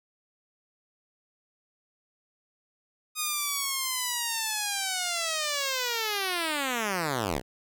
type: linear sweep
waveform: 5% pulse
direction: down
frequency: 1244.5 to 55 Hz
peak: -16 dBFS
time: 3.15-7.42 s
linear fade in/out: 50 ms
effects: none